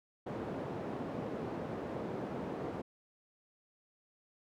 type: band-pass noise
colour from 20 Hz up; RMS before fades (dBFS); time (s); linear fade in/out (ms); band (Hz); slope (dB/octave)
white; -40; 0.26-2.82; 10; 130 to 490; 12
effects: none